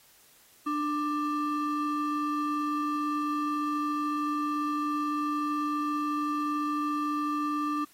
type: ring-modulated tone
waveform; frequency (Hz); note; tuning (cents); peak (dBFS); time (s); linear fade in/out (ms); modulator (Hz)
triangle; 740; F#5; 0; -22; 0.66-7.85; 10; 443
effects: white hiss -59 dBFS RMS until 7.93 s + AAC 48 kbps